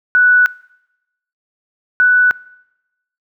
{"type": "tone pair in turn", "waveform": "sine", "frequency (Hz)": [1480, 1485.7], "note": ["F#6", "F#6"], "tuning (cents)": [0, 7], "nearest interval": "unison", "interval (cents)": 7, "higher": "second", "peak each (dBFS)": -7, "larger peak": "neither", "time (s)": [[0.15, 0.46], [2, 2.31]], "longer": "neither", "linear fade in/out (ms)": 0, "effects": ["noise-tail reverb RT60 0.9 s tail -23 dB re dry"]}